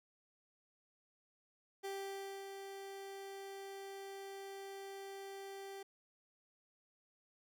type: tone with ADSR envelope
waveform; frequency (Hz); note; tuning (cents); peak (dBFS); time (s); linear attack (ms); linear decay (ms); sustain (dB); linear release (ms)
30% pulse; 392; G4; 0; -38; 1.83-5.83; 21; 600; -6; 6
effects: none